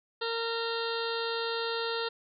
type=harmonic tone; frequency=459.9 Hz; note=A#4; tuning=23 cents flat; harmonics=1 / 2 / 3 / 4 / 6 / 7 / 8 / 9 / 10; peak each=-33 / -39 / -37 / -42 / -43 / -44 / -40 / -40 / -45 dBFS; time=0.21-2.09 s; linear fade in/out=10 ms; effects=none